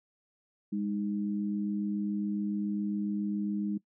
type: tone pair together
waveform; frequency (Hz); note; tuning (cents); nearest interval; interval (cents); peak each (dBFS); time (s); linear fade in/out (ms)
sine; 203.9 / 311.1; G#3 / D#4; -32 / 0; perfect fifth; 732; -30 / -36; 0.72-3.78; 10
effects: noise-tail reverb RT60 0.1 s tail -21 dB re dry